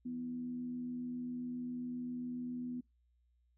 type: tone with frequency modulation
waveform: sine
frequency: 246.9 Hz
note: B3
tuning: in tune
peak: -38 dBFS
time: 0.05-2.81 s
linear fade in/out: 10 ms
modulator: 80.2 Hz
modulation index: 0.28
effects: noise-tail reverb RT60 0.2 s tail -25 dB re dry + added 60 Hz sine -70 dBFS peak until 3.57 s